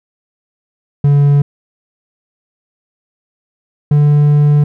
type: tone pair in turn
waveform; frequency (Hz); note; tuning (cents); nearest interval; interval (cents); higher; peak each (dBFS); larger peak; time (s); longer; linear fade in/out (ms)
triangle; 143.1 / 146.95; D3 / D3; -45 / +1; unison; 46; second; -4; neither; 1.04-1.42 / 3.91-4.64; second; 5
effects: none